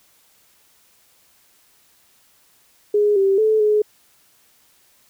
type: tone with pitch steps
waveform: sine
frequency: 415.4 / 389.8 / 435 / 422.9 Hz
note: G#4 / G4 / A4 / G#4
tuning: 0 / -10 / -20 / +31 cents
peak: -13 dBFS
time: 2.94-3.82 s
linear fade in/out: 5 ms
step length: 220 ms
effects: white hiss -57 dBFS RMS until 5.09 s